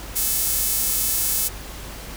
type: tone with high-pass filter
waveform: sawtooth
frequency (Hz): 435.4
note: A4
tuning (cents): -18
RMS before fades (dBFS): -22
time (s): 0.15-1.49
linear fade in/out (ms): 20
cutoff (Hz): 9800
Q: 0.64
effects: added 50 Hz sine -37 dBFS peak until 2.16 s + pink hiss -37 dBFS RMS until 2.16 s